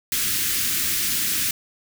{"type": "band-stop noise", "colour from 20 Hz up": "white", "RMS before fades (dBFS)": -23, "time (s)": [0.12, 1.51], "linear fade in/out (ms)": 2, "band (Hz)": [340, 1500], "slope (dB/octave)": 24, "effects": []}